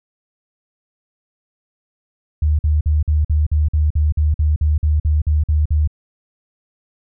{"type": "tone bursts", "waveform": "sine", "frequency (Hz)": 75.9, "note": "D#2", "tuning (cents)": -42, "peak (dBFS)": -12, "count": 16, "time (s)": [2.42, 5.875], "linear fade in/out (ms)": 5, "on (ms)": 170, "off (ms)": 49, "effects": []}